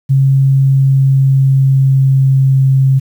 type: tone with pitch glide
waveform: sine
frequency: 135.5 to 133.87 Hz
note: C#3 to C3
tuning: -39 to +40 cents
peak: -6 dBFS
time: 0.09-3 s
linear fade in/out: 20 ms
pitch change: -21 cents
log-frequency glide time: 0.56-2.77 s
effects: 7-bit